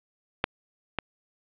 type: clicks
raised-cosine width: 0.3 ms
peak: -6 / -10 dBFS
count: 2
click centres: 0.441 / 0.987 s
effects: resampled to 8000 Hz + 7-bit